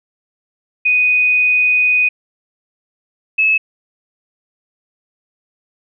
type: tone pair in turn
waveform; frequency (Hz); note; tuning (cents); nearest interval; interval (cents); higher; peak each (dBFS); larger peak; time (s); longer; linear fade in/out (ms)
sine; 2489 / 2593; D#7 / E7; 0 / -29; minor second; 71; second; -10; neither; 0.85-2.09 / 3.38-3.58; first; 10
effects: none